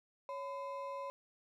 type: ring-modulated tone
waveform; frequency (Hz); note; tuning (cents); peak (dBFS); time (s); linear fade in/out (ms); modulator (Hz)
triangle; 783; G5; -2; -35; 0.29-1.1; 0; 228
effects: none